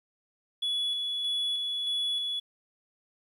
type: tone with tremolo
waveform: sine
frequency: 3400 Hz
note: G#7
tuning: 40 cents sharp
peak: -24 dBFS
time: 0.62-2.4 s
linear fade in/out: 10 ms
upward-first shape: square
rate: 1.6 Hz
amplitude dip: 35%
effects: tanh soft clip ceiling -26 dBFS + 10-bit